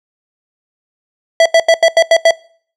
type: tone bursts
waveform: square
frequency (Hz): 660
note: E5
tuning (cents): +2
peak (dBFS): -5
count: 7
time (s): 1.4-2.309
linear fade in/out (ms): 2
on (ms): 57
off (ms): 85
effects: noise-tail reverb RT60 0.5 s tail -23 dB re dry + low-pass 6000 Hz 12 dB/octave